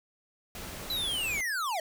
pink noise, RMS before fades -41 dBFS, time 0.55-1.41 s, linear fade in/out 2 ms
square linear sweep, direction down, 4033 to 610 Hz, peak -30 dBFS, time 0.9-1.8 s, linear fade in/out 2 ms
effects none

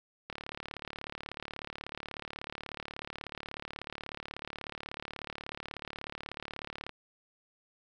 click train, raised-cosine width 0.3 ms, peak -23 dBFS, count 241, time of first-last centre 0.3-6.893 s, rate 36.4 Hz, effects none

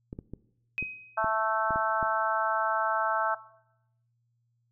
clicks, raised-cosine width 3 ms, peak -25 dBFS, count 8, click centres 0.129 / 0.189 / 0.336 / 0.826 / 1.244 / 1.707 / 1.759 / 2.028 s
sine tone with exponential decay, 2522 Hz, D#7, 23 cents sharp, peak -26 dBFS, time 0.78-1.24 s, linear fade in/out 0 ms, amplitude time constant 100 ms
harmonic tone, 220 Hz, A3, in tune, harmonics 3 / 4 / 5 / 6 / 7, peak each -30 / -30 / -33 / -30 / -33 dBFS, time 1.17-3.35 s, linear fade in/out 10 ms
effects noise-tail reverb RT60 0.8 s tail -19 dB re dry + added 118 Hz sine -70 dBFS peak until 4.71 s

